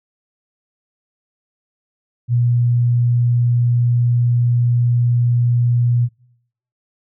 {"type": "tone", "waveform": "sine", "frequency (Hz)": 120.6, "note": "B2", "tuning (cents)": -41, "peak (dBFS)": -12, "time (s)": [2.28, 6.09], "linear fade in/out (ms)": 50, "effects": ["noise-tail reverb RT60 0.8 s tail -25 dB re dry"]}